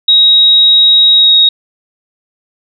sine tone with pitch glide, 3800 to 3769 Hz, A#7 to A#7, +33 to +18 cents, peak -3 dBFS, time 0.08-1.49 s, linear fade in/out 5 ms, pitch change -15 cents, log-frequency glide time 1.14-1.35 s, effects none

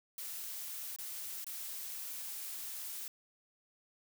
blue noise with dropouts, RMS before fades -43 dBFS, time 0.18-3.08 s, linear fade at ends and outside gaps 2 ms, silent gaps 0.962-0.986 / 1.444-1.466 s, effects none

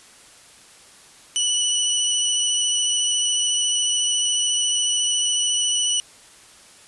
20% pulse tone with vibrato, 2960 Hz, F#7, in tune, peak -13 dBFS, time 1.36-6 s, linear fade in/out 0 ms, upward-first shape square, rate 14 Hz, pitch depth 11 cents each way, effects white hiss -48 dBFS RMS until 6.87 s + resampled to 24000 Hz

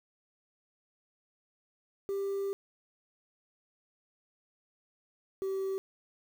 sine tone pair in turn, 394.8 / 385.3 Hz, G4 / G4, +12 / -30 cents, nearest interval unison, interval 42 cents, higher first, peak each -28 dBFS, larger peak neither, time 2.09-2.53 / 5.42-5.78 s, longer first, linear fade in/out 0 ms, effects tanh soft clip ceiling -30 dBFS + 9-bit

